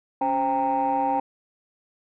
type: tone cluster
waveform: sine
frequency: 278.6 / 525 / 795 / 925 Hz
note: C#4 / C5 / G5 / A#5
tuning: +9 / +6 / +24 / -14 cents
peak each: -28 / -29 / -22 / -25 dBFS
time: 0.21-1.2 s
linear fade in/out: 5 ms
effects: tanh soft clip ceiling -15 dBFS

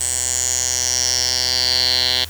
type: tone with band-pass filter sweep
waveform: 10% pulse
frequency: 125.7 Hz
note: B2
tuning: 31 cents sharp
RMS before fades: -19 dBFS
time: 0-2.25 s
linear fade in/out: 10 ms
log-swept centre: 8100 to 3800 Hz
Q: 6.7
effects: added 81 Hz sine -34 dBFS peak until 2.29 s + white hiss -38 dBFS RMS until 2.29 s

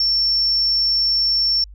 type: tone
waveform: sine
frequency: 5430 Hz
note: F8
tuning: 50 cents flat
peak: -14 dBFS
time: 0-1.64 s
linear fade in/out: 2 ms
effects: tanh soft clip ceiling -10 dBFS + added 50 Hz sine -37 dBFS peak until 1.74 s

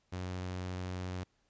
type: tone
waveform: sawtooth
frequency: 91.4 Hz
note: F#2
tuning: 21 cents flat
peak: -33 dBFS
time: 0.12-1.24 s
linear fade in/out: 10 ms
effects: pink hiss -75 dBFS RMS until 1.49 s + resampled to 16000 Hz

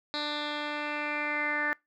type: tone with low-pass filter sweep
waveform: 10% pulse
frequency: 296.5 Hz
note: D4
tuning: 17 cents sharp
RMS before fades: -32 dBFS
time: 0.14-1.73 s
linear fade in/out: 0 ms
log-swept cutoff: 4000 to 1800 Hz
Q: 6.9
effects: noise-tail reverb RT60 0.2 s tail -25 dB re dry

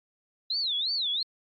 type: tone with vibrato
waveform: sine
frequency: 3914 Hz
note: B7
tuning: 16 cents flat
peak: -26 dBFS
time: 0.5-1.23 s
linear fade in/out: 5 ms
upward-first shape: sine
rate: 2.9 Hz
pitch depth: 270 cents each way
effects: AAC 48 kbps

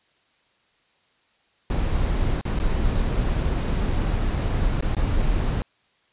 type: noise with dropouts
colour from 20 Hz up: brown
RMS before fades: -22 dBFS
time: 1.7-5.62 s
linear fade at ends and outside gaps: 1 ms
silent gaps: 2.412-2.453 / 2.589-2.599 / 4.808-4.824 / 4.95-4.967 s
effects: white hiss -64 dBFS RMS until 6.12 s + resampled to 8000 Hz

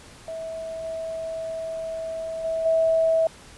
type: tone with level steps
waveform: sine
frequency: 650 Hz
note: E5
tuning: 24 cents flat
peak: -30 / -28 / -23 / -17 dBFS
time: 0.28-3.27 s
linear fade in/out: 2 ms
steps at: 0.84 / 2.44 / 2.65 s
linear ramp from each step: 10 ms
effects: pink hiss -47 dBFS RMS until 3.57 s + resampled to 24000 Hz

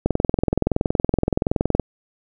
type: click train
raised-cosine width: 2 ms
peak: -4 dBFS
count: 38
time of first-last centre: 0.06-1.797 s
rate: 21.3 Hz
effects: none

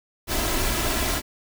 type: noise with comb filter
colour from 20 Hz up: pink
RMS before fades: -24 dBFS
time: 0.27-1.22 s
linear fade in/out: 50 ms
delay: 3 ms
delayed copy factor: +0.5
effects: none

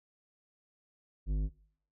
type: tone with tanh clipping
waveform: sine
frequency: 51 Hz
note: G#1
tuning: 31 cents flat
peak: -30 dBFS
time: 1.26-1.5 s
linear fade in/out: 50 ms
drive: 12 dB
effects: noise-tail reverb RT60 0.6 s tail -22 dB re dry

